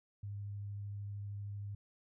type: tone with vibrato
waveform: sine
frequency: 101.5 Hz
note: G#2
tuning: 39 cents flat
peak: -40 dBFS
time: 0.23-1.75 s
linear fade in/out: 5 ms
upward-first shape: sine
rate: 13 Hz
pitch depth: 9 cents each way
effects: none